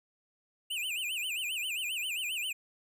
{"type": "tone with vibrato", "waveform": "square", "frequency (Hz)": 2717, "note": "F7", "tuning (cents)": -48, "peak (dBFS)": -33, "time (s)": [0.7, 2.53], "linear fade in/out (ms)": 10, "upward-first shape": "sine", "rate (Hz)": 7.5, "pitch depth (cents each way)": 220, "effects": []}